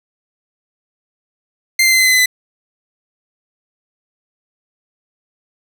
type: tone with pitch steps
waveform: sawtooth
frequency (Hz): 2093 / 2079 / 2064 / 2050 / 2036 / 2022 / 2008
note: C7 / C7 / C7 / C7 / C7 / B6 / B6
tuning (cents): 0 / -12 / -24 / -36 / -48 / +40 / +28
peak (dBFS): -6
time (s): 1.79-2.259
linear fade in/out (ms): 5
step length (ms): 67
effects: none